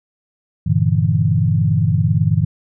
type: chord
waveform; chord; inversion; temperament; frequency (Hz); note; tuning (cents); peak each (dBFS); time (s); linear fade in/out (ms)
sine; E half-diminished seventh; first; equal; 98 / 116.54 / 146.83 / 164.81; G2 / Bb2 / D3 / E3; 0 / 0 / 0 / 0; -18; 0.66-2.45; 10
effects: none